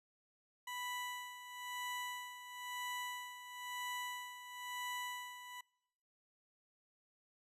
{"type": "tone with tremolo", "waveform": "20% pulse", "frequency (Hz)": 987.8, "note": "B5", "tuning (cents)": 0, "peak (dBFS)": -35, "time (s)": [0.67, 5.61], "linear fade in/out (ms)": 5, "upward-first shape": "sine", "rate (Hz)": 1, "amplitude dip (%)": 70, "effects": ["noise-tail reverb RT60 0.9 s tail -26 dB re dry", "resampled to 32000 Hz"]}